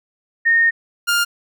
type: tone pair in turn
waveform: sine / sawtooth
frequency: 1841 / 1405.2 Hz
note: A#6 / F6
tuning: -22 / +10 cents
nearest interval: perfect fourth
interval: 468 cents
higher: first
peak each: -11 dBFS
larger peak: neither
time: 0.45-0.71 / 1.07-1.25 s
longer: first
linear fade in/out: 20 ms
effects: none